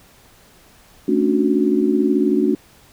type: chord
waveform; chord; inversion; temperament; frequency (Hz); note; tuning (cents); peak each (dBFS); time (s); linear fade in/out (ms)
sine; D major seventh; second; just; 220.2 / 275.3 / 293.7 / 367.1; A3 / C#4 / D4 / F#4; +2 / -12 / 0 / -14; -20 / -20 / -19 / -19; 1.08-2.55; 5
effects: pink hiss -50 dBFS RMS until 2.92 s